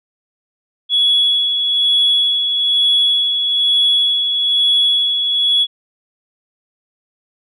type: tone with tremolo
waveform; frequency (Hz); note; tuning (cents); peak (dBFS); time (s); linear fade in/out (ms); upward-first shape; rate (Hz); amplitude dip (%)
sine; 3372; G#7; +26; -9; 0.89-5.67; 50; sine; 1.1; 45
effects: tanh soft clip ceiling -5 dBFS